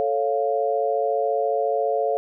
sine chord, A augmented, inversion none, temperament equal, 440 / 554.4 / 698.5 Hz, A4 / C#5 / E#5, 0 / 0 / 0 cents, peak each -24 / -24 / -24 dBFS, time 0-2.17 s, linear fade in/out 0 ms, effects none

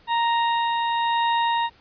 40% pulse tone with tremolo, 932.3 Hz, A#5, in tune, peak -18 dBFS, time 0.07-1.7 s, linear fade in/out 50 ms, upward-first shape sine, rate 1 Hz, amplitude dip 25%, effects pink hiss -55 dBFS RMS until 1.8 s + resampled to 11025 Hz

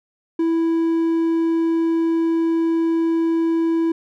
triangle tone, 329.6 Hz, E4, in tune, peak -14 dBFS, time 0.39-3.92 s, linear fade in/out 5 ms, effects none

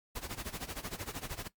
pink noise with tremolo, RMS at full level -38 dBFS, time 0.15-1.48 s, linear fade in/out 10 ms, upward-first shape sine, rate 13 Hz, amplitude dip 85%, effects noise-tail reverb RT60 0.1 s tail -17 dB re dry + MP3 96 kbps

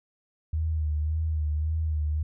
sine tone with vibrato, 77.6 Hz, D#2, 4 cents flat, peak -24 dBFS, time 0.53-2.23 s, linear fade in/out 5 ms, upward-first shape sine, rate 1.8 Hz, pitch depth 52 cents each way, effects none

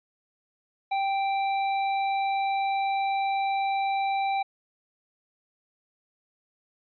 sine tone with tanh clipping, 784 Hz, G5, in tune, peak -26 dBFS, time 0.91-4.43 s, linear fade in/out 10 ms, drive 15 dB, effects resampled to 11025 Hz

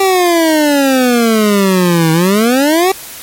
25% pulse exponential two-way sweep, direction down then up, 392 to 158.6 to 392 Hz, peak -4 dBFS, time 0-2.92 s, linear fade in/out 5 ms, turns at 2.12 s, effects white hiss -29 dBFS RMS until 3.22 s + MP3 64 kbps

